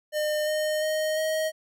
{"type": "tone with pitch steps", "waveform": "square", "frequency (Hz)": [606, 613.8, 621.6, 629.5], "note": ["D#5", "D#5", "D#5", "D#5"], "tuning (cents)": [-46, -24, -2, 20], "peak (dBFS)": -25, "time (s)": [0.12, 1.52], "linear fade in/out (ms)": 50, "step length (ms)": 350, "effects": []}